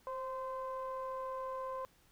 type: ring-modulated tone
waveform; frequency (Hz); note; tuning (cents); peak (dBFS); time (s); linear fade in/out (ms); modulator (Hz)
triangle; 254.6; C4; -47; -33; 0.07-1.85; 0; 781
effects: pink hiss -68 dBFS RMS until 2.11 s